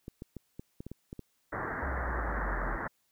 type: clicks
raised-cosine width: 3 ms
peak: -28 dBFS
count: 9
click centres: 0.081 / 0.221 / 0.367 / 0.595 / 0.805 / 0.866 / 0.916 / 1.129 / 1.193 s
type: low-pass noise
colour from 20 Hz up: white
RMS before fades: -36 dBFS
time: 1.52-2.88 s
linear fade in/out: 10 ms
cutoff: 1900 Hz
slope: 96 dB/octave
type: exponential sweep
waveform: sine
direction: down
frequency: 70.2 to 40.95 Hz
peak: -33 dBFS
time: 1.82-2.77 s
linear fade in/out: 10 ms
effects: white hiss -74 dBFS RMS until 3.11 s